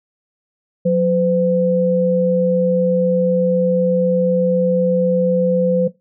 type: tone pair together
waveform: sine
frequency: 181 / 509 Hz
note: F#3 / C5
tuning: -38 / -48 cents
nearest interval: octave + tritone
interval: 1790 cents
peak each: -15 dBFS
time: 0.85-5.88 s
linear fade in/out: 10 ms
effects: noise-tail reverb RT60 0.2 s tail -17 dB re dry